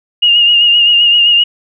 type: tone with vibrato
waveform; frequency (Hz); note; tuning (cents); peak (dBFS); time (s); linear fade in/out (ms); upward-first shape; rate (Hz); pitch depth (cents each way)
sine; 2846; F7; +32; -5; 0.22-1.44; 10; triangle; 7.7; 43
effects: none